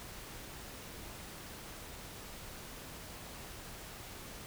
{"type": "silence", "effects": ["pink hiss -48 dBFS RMS until 4.46 s"]}